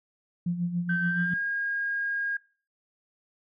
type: tone with tremolo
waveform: sine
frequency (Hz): 174.61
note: F3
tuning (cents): 0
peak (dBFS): -23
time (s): 0.46-1.34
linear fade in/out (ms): 5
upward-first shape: sine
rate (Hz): 7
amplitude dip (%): 65
type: tone with pitch glide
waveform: sine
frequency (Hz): 1550 to 1627.1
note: G6 to G#6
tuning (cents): -20 to -36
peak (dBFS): -26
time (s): 0.89-2.37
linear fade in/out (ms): 5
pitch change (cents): +84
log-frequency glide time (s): 1.06-1.35
effects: noise-tail reverb RT60 0.4 s tail -22 dB re dry + tanh soft clip ceiling -15 dBFS